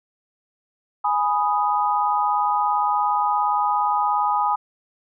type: chord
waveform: sine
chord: G# minor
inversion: none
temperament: equal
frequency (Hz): 830.6 / 987.8 / 1244.5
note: G#5 / B5 / D#6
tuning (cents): 0 / 0 / 0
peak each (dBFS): -21 / -23 / -23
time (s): 1.04-4.56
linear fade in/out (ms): 10
effects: none